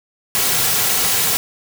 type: noise with comb filter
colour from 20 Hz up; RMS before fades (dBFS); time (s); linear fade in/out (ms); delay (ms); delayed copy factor
white; -17; 0.35-1.37; 0; 3.3; -0.5
effects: none